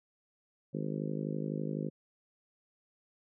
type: harmonic tone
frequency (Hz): 51.91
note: G#1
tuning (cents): 0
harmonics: 3 / 4 / 5 / 6 / 7 / 8 / 9 / 10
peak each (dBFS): -37 / -39 / -41 / -43 / -44 / -45 / -46 / -47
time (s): 0.73-1.9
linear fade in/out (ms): 20
effects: none